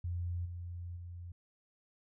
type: tone with level steps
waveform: sine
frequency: 87.31 Hz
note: F2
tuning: in tune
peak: -34 / -40 / -43 dBFS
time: 0.04-1.32 s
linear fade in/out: 5 ms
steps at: 0.45 / 0.96 s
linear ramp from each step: 10 ms
effects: none